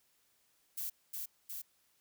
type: noise with echo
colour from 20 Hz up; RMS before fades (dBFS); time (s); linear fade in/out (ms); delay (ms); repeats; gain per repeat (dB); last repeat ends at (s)
violet; -39; 0.77-0.9; 10; 360; 2; -2; 1.62
effects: white hiss -73 dBFS RMS until 2 s